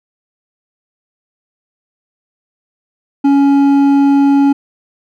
triangle tone with hard clipping, 279.4 Hz, C#4, 14 cents sharp, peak -8 dBFS, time 3.24-4.53 s, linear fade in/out 10 ms, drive 10 dB, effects none

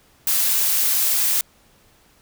blue noise, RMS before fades -19 dBFS, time 0.27-1.41 s, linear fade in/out 2 ms, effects pink hiss -56 dBFS RMS until 2.21 s

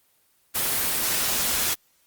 white noise, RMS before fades -24 dBFS, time 0.54-1.75 s, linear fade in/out 20 ms, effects white hiss -64 dBFS RMS until 2.06 s + Opus 24 kbps

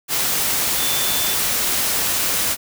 sine tone in noise, 3519 Hz, A7, in tune, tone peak -26 dBFS, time 0.75-1.37 s, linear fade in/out 50 ms, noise white, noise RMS -20 dBFS, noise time 0.08-2.57 s, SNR -9 dB, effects none

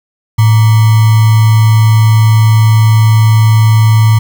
sine tone with sample-and-hold, 110 Hz, A2, in tune, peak -3 dBFS, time 0.38-4.19 s, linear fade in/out 10 ms, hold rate 1050 Hz, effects none

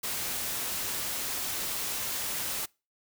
white noise, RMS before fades -33 dBFS, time 0.03-2.66 s, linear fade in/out 10 ms, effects noise-tail reverb RT60 0.3 s tail -25 dB re dry

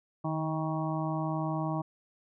harmonic tone with a mistuned harmonic, 158.4 Hz, D#3, 31 cents sharp, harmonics 1 / 2 / 4 / 5 / 6 / 7, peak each -32 / -35 / -38 / -39 / -40 / -40 dBFS, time 0.24-1.82 s, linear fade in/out 10 ms, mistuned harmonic 1, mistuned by -30 cents, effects none

